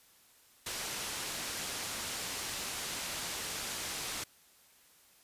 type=low-pass noise; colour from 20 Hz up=white; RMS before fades=-39 dBFS; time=0.66-4.24 s; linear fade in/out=5 ms; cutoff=8200 Hz; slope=12 dB/octave; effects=white hiss -63 dBFS RMS until 5.23 s + resampled to 32000 Hz